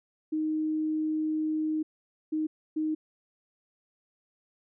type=tone bursts at uneven times; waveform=sine; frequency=311.1 Hz; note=D#4; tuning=in tune; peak=-26 dBFS; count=3; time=0.32-1.83 / 2.32-2.47 / 2.76-2.95 s; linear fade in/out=10 ms; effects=none